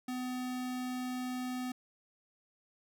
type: tone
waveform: square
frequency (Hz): 252.1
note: B3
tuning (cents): +36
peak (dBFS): -36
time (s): 0.08-1.72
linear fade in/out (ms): 5
effects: none